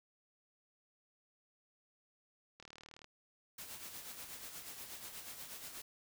click train, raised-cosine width 0.2 ms, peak -36 dBFS, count 18, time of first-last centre 2.6-3.044 s, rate 38.3 Hz
white noise with tremolo, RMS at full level -47 dBFS, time 3.58-5.82 s, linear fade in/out 5 ms, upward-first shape sine, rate 8.3 Hz, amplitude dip 50%
effects none

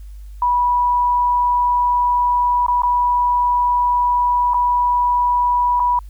sine tone with dropouts, 978 Hz, B5, 17 cents flat, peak -13 dBFS, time 0.42-5.99 s, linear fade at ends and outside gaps 2 ms, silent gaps 2.665-2.682 / 2.82-2.833 / 4.536-4.543 / 5.797-5.801 s, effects added 50 Hz sine -32 dBFS peak until 6.09 s + white hiss -58 dBFS RMS until 6.09 s

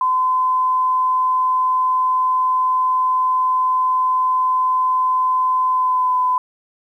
sine tone with pitch glide, 1022 to 1008.5 Hz, C6 to B5, -41 to +36 cents, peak -14 dBFS, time 0.01-6.38 s, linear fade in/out 2 ms, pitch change -23 cents, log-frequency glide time 5.7-6.16 s, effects 9-bit

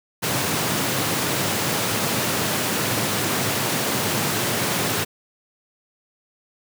pink high-pass noise, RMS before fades -23 dBFS, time 0.22-5.05 s, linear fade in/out 20 ms, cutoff 100 Hz, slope 48 dB/octave, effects none

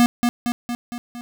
square tone with echo, 240 Hz, B3, 49 cents flat, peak -12 dBFS, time 0-0.06 s, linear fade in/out 0 ms, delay 230 ms, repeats 5, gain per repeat -4 dB, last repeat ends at 1.21 s, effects none

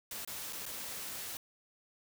white noise with dropouts, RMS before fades -42 dBFS, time 0.11-1.37 s, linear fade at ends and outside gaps 2 ms, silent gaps 0.249-0.275 / 0.526-0.53 / 0.656-0.662 s, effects none

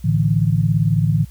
sine chord, A suspended fourth, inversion none, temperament equal, 110 / 146.83 / 164.81 Hz, A2 / D3 / E3, 0 / 0 / 0 cents, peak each -18 dBFS, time 0.04-1.25 s, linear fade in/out 10 ms, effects added 60 Hz sine -37 dBFS peak until 1.3 s + white hiss -52 dBFS RMS until 1.3 s

